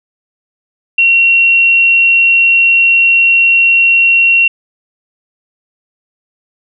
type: tone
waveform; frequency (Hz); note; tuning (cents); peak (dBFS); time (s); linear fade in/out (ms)
sine; 2736; F7; -36; -5; 0.98-4.48; 5
effects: none